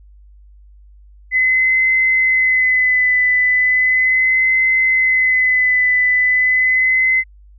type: tone with vibrato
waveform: sine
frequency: 2025 Hz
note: B6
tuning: 43 cents sharp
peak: -11 dBFS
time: 1.31-7.24 s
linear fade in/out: 50 ms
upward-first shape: sine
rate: 0.37 Hz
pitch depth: 23 cents each way
effects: added 50 Hz sine -41 dBFS peak until 7.58 s